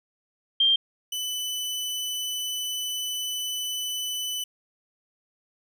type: tone pair in turn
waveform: sine / sawtooth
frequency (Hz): 3178 / 2996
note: G7 / F#7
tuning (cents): +23 / +21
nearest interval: minor second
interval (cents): 102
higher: first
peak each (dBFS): -17 / -25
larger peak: first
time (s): 0.6-0.76 / 1.12-4.44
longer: second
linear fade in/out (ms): 5
effects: none